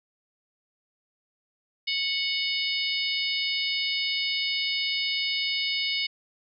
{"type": "harmonic tone with a mistuned harmonic", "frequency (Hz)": 736, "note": "F#5", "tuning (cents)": -9, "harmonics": [3, 4, 5, 6, 7], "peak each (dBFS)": [-30, -31, -32, -33, -33], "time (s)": [1.87, 6.07], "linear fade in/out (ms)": 10, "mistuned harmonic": 7, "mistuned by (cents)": -42, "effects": []}